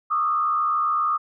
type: tone with frequency modulation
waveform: sine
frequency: 1223 Hz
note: D#6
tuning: 30 cents flat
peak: -19 dBFS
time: 0.1-1.18 s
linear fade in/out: 20 ms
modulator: 73.8 Hz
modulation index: 0.77
effects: none